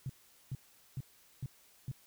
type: tone bursts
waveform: sine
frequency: 130.81 Hz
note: C3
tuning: in tune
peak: -35 dBFS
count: 5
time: 0.06-1.915 s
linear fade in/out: 2 ms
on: 35 ms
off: 420 ms
effects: white hiss -64 dBFS RMS until 2.06 s